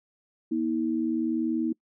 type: tone pair together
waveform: sine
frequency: 239.7 / 320 Hz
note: A#3 / D#4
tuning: +48 / +49 cents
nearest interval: perfect fourth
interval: 501 cents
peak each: -28 / -26 dBFS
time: 0.51-1.73 s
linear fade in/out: 10 ms
effects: noise-tail reverb RT60 0.1 s tail -25 dB re dry